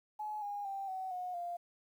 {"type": "tone with pitch steps", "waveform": "sine", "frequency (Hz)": [849, 816.3, 784.9, 754.6, 725.6, 697.6], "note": ["G#5", "G#5", "G5", "F#5", "F#5", "F5"], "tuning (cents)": [38, -30, 2, 34, -34, -2], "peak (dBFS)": -37, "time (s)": [0.19, 1.57], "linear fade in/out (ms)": 10, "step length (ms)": 230, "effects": ["11-bit"]}